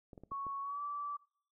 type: clicks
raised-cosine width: 2 ms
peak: -37 dBFS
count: 5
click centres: 0.132 / 0.178 / 0.236 / 0.318 / 0.467 s
type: tone with pitch glide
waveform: sine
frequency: 1108.7 to 1159.1 Hz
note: C#6 to D6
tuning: 0 to -23 cents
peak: -37 dBFS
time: 0.31-1.17 s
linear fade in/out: 10 ms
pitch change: +77 cents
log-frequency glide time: 0.62-0.81 s
effects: noise-tail reverb RT60 0.5 s tail -21 dB re dry